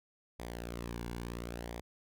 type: tone with flanger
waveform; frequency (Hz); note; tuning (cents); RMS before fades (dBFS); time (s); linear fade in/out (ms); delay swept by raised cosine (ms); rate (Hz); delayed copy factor
sawtooth; 58.7; A#1; +13; -42; 0.39-1.81; 10; 0.71 to 1.6; 0.71; -0.6
effects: none